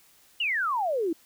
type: exponential sweep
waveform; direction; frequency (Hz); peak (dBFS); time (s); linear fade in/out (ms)
sine; down; 2978 to 309.5; -24; 0.4-1.13; 5
effects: white hiss -59 dBFS RMS until 1.25 s